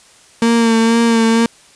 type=tone with vibrato; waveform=35% pulse; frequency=229.1 Hz; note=A#3; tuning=30 cents flat; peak=-8 dBFS; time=0.42-1.46 s; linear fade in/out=2 ms; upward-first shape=sine; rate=2.1 Hz; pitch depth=27 cents each way; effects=white hiss -46 dBFS RMS until 1.75 s + resampled to 22050 Hz